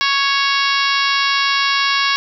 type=harmonic tone; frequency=554.4 Hz; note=C#5; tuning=in tune; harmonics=2 / 3 / 4 / 5 / 6 / 7 / 8 / 9 / 10; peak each=-19 / -21 / -22 / -23 / -24 / -24 / -25 / -26 / -26 dBFS; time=0.01-2.16 s; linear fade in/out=0 ms; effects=none